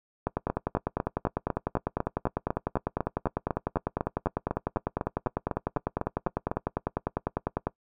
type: two click trains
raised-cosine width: 1 ms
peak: -13 / -12 dBFS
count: 25 / 75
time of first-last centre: 0.5-6.515 / 0.27-7.67 s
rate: 3.99 / 10 Hz
effects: noise-tail reverb RT60 0.1 s tail -20 dB re dry